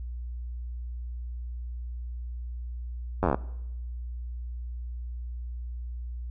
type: slowing click train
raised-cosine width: 1 ms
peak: -10 dBFS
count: 10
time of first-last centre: 3.23-3.345 s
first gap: 10 ms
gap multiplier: 1.06
effects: noise-tail reverb RT60 0.9 s tail -21 dB re dry + added 60 Hz sine -33 dBFS peak until 6.3 s